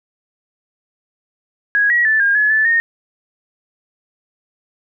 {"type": "tone with pitch steps", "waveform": "sine", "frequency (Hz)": [1657, 1914, 1755, 1617, 1703, 1747, 1843], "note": ["G#6", "A#6", "A6", "G#6", "G#6", "A6", "A#6"], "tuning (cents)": [-4, 45, -5, -47, 43, -13, -20], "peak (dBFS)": -11, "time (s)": [1.75, 2.8], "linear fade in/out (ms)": 0, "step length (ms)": 150, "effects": []}